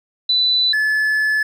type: tone pair in turn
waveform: sine / triangle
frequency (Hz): 3986 / 1726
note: B7 / A6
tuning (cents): +15 / -34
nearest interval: octave + major second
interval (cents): 1449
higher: first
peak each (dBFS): -13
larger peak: neither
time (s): 0.29-0.73 / 0.73-1.43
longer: second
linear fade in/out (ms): 5
effects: none